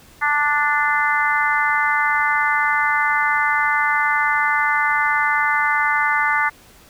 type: harmonic tone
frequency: 293.7 Hz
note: D4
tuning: in tune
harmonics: 3 / 4 / 5 / 6 / 7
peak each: -22 / -22 / -22 / -22 / -22 dBFS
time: 0.21-6.5 s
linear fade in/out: 20 ms
effects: pink hiss -48 dBFS RMS until 6.89 s